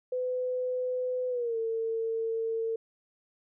sine tone with pitch glide, 504 to 451.6 Hz, B4 to A4, +35 to +45 cents, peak -28 dBFS, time 0.12-2.76 s, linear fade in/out 5 ms, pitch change -190 cents, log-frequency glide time 1.29-1.57 s, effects none

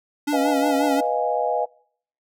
square tone with vibrato, 284.4 Hz, C#4, 45 cents sharp, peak -21 dBFS, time 0.27-1.01 s, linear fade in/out 10 ms, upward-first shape triangle, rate 5.6 Hz, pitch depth 77 cents each way
sine chord, F half-diminished seventh, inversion second, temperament equal, 493.9 / 622.3 / 698.5 / 830.6 Hz, Cb5 / Eb5 / F5 / Ab5, 0 / 0 / 0 / 0 cents, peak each -25 dBFS, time 0.32-1.66 s, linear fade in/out 20 ms
effects noise-tail reverb RT60 0.6 s tail -25 dB re dry

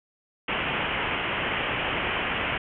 white low-pass noise, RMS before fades -28 dBFS, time 0.48-2.58 s, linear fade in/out 5 ms, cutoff 3100 Hz, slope 96 dB/octave, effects none

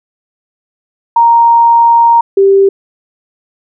sine tone pair in turn, 932.3 / 392 Hz, A#5 / G4, 0 / 0 cents, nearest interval octave + minor third, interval 1500 cents, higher first, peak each -3 dBFS, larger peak neither, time 1.16-2.21 / 2.37-2.69 s, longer first, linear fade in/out 5 ms, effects none

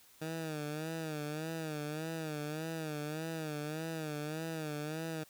15% pulse tone with vibrato, 155.56 Hz, D#3, in tune, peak -31 dBFS, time 0.21-5.24 s, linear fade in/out 10 ms, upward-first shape sine, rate 1.7 Hz, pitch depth 86 cents each way, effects white hiss -62 dBFS RMS until 5.29 s

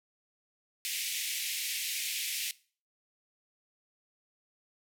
pink band-pass noise, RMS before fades -35 dBFS, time 0.85-2.51 s, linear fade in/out 0 ms, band 2100 to 16000 Hz, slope 48 dB/octave, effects noise-tail reverb RT60 0.4 s tail -20 dB re dry

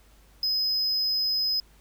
triangle tone, 5060 Hz, D#8, 28 cents sharp, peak -22 dBFS, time 0.43-1.6 s, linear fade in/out 2 ms, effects added 50 Hz sine -55 dBFS peak until 1.8 s + pink hiss -60 dBFS RMS until 1.8 s

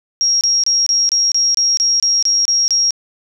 sine tone bursts, 5600 Hz, F8, 4 cents sharp, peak -11 dBFS, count 12, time 0.21-2.907 s, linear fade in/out 0 ms, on 200 ms, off 27 ms, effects none

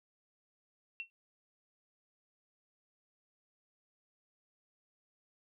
sine tone with exponential decay, 2717 Hz, F7, 48 cents flat, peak -34 dBFS, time 1-1.1 s, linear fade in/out 0 ms, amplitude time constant 20 ms, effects none

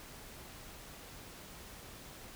silence, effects pink hiss -51 dBFS RMS until 2.35 s

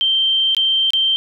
sine tone with dropouts, 3136 Hz, G7, in tune, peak -13 dBFS, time 0.01-1.16 s, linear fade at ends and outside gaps 0 ms, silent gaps 0.548-0.567 / 0.905-0.934 s, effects none

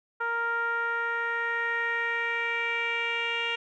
10% pulse tone with low-pass filter sweep, 466.2 Hz, A#4, in tune, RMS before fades -29 dBFS, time 0.2-3.56 s, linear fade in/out 10 ms, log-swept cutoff 1300 to 2800 Hz, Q 4, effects none

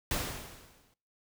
pink noise with exponential decay, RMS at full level -30 dBFS, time 0.11-0.94 s, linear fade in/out 2 ms, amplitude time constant 180 ms, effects noise-tail reverb RT60 0.5 s tail -24 dB re dry

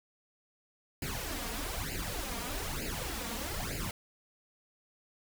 pink noise with flanger, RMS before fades -37 dBFS, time 1.02-3.91 s, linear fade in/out 2 ms, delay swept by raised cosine 0.42 to 4.32 ms, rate 1.1 Hz, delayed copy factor +0.85, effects none

